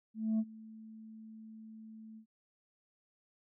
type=tone with ADSR envelope; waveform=sine; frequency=220 Hz; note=A3; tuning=in tune; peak=-25 dBFS; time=0.14-2.26 s; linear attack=250 ms; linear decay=52 ms; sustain=-23 dB; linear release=89 ms; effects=tanh soft clip ceiling -27 dBFS